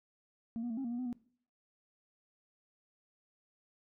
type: tone with pitch steps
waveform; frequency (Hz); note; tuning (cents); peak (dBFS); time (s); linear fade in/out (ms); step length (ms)
sine; 229.1 / 241.2 / 225.2 / 269.3 / 235.2 / 240.6 / 253 / 242; A#3 / B3 / A3 / C#4 / A#3 / B3 / B3 / B3; -30 / -41 / +40 / -50 / +16 / -45 / +42 / -35; -33; 0.56-1.128; 0; 71
effects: noise-tail reverb RT60 0.5 s tail -20 dB re dry + tanh soft clip ceiling -33 dBFS